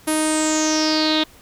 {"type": "tone with low-pass filter sweep", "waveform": "sawtooth", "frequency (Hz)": 311.1, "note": "D#4", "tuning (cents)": 0, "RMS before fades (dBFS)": -19, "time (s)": [0.07, 1.24], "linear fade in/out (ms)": 10, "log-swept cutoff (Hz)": [11000, 3600], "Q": 8.1, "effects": ["pink hiss -48 dBFS RMS until 1.41 s"]}